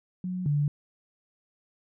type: tone pair in turn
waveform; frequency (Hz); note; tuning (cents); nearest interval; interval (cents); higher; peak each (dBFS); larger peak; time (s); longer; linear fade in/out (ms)
sine; 182.7 / 145.93; F#3 / D3; -22 / -11; major third; 389; first; -29 / -22; second; 0.24-0.46 / 0.46-0.68; neither; 2
effects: none